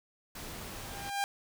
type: noise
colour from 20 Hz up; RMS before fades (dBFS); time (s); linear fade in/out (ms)
pink; -43; 0.35-1.1; 5
type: tone with exponential growth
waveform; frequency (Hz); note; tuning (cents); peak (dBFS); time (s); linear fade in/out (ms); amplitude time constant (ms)
sawtooth; 800; G5; +35; -24; 0.64-1.24; 0; 130
effects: none